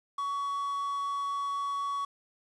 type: tone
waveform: triangle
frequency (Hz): 1124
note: C#6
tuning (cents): +24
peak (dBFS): -28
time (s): 0.18-2.05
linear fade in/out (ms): 5
effects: resampled to 22050 Hz + 9-bit